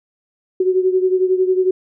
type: beating tone pair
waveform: sine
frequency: 370 / 381 Hz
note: F#4 / G4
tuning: 0 / -49 cents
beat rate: 11 Hz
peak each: -14 / -19 dBFS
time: 0.6-1.71 s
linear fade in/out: 5 ms
effects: none